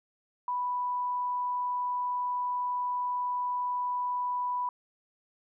sine tone, 987.8 Hz, B5, in tune, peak -28 dBFS, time 0.48-4.69 s, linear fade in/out 2 ms, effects none

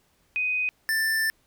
sine / square tone pair in turn, 2500 / 1773.9 Hz, D#7 / A6, +8 / +14 cents, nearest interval tritone, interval 594 cents, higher first, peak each -23 dBFS, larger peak neither, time 0.36-0.69 / 0.89-1.3 s, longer second, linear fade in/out 0 ms, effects pink hiss -66 dBFS RMS until 1.46 s

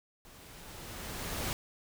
pink noise with level ramp, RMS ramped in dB -55 to -34 dBFS, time 0.25-1.53 s, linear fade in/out 0 ms, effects none

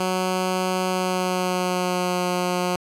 10% pulse tone with pitch glide, 185 to 179.63 Hz, F#3 to F3, 0 to +49 cents, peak -13 dBFS, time 0-2.76 s, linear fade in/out 2 ms, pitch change -51 cents, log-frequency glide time 0.87-2.22 s, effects low-pass 12000 Hz 12 dB/octave

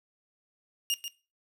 sawtooth tone with echo, 2835 Hz, F7, 25 cents sharp, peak -23 dBFS, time 0.9-0.94 s, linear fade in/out 0 ms, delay 140 ms, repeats 1, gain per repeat -9 dB, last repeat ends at 1.08 s, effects noise-tail reverb RT60 0.3 s tail -17 dB re dry

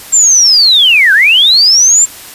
sine linear two-way sweep, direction down then up, 7459 to 1500 to 7459 Hz, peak -3 dBFS, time 0.12-2.06 s, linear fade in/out 20 ms, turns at 1.13 s, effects white hiss -30 dBFS RMS until 2.34 s + resampled to 32000 Hz

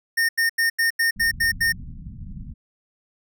square tone bursts, 1830 Hz, A#6, 32 cents flat, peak -18 dBFS, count 8, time 0.17-1.725 s, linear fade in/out 10 ms, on 120 ms, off 85 ms
pink low-pass noise, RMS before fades -36 dBFS, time 1.16-2.54 s, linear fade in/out 5 ms, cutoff 230 Hz, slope 48 dB/octave
effects none

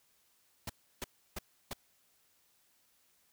pink noise bursts, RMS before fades -39 dBFS, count 4, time 0.67-1.734 s, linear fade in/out 5 ms, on 26 ms, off 320 ms, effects white hiss -71 dBFS RMS until 3.32 s

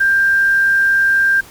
sine tone with quantisation, 1588 Hz, G6, 22 cents sharp, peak -10 dBFS, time 0-1.41 s, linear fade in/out 10 ms, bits 6, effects pink hiss -40 dBFS RMS until 1.5 s

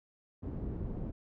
pink low-pass noise, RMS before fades -38 dBFS, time 0.42-1.12 s, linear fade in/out 20 ms, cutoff 340 Hz, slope 12 dB/octave, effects none

